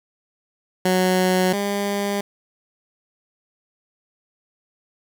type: tone pair in turn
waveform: 15% pulse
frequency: 184.5 / 201.7 Hz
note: F#3 / G3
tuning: -5 / +50 cents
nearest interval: major second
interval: 155 cents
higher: second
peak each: -10 / -15 dBFS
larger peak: first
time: 0.85-1.53 / 1.53-2.21 s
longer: neither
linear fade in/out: 5 ms
effects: none